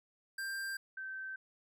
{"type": "tone pair in turn", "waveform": ["square", "sine"], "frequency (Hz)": [1584, 1547.8], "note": ["G6", "G6"], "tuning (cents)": [18, -22], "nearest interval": "unison", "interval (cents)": 40, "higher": "first", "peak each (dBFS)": [-38, -40], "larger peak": "first", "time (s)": [[0.38, 0.77], [0.97, 1.36]], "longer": "neither", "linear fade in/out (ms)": 5, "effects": []}